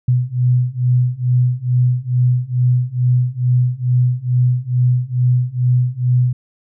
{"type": "beating tone pair", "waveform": "sine", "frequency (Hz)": [123.47, 125.77], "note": ["B2", "B2"], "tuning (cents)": [0, 32], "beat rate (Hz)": 2.3, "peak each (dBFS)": [-16, -15], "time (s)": [0.08, 6.33], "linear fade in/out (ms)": 5, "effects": []}